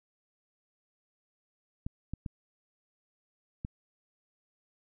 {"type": "clicks", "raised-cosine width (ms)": 5, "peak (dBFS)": -23, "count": 4, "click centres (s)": [1.865, 2.136, 2.262, 3.649], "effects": []}